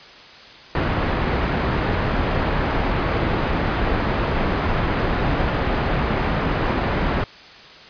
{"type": "low-pass noise", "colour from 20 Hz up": "pink", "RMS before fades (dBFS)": -21, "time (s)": [0.75, 7.24], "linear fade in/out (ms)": 2, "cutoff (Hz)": 1900, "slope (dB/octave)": 12, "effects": ["white hiss -42 dBFS RMS until 7.89 s", "resampled to 11025 Hz"]}